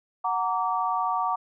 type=chord; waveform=sine; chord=Gb augmented; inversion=none; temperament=just; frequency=740 / 925 / 1156.2 Hz; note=Gb5 / Bb5 / D6; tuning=0 / -14 / -27 cents; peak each=-28 / -28 / -27 dBFS; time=0.24-1.36 s; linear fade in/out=10 ms; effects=none